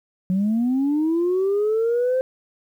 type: linear sweep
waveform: sine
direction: up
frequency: 180.9 to 523.3 Hz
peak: -16 dBFS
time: 0.3-2.21 s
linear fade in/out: 0 ms
effects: tanh soft clip ceiling -15 dBFS + 9-bit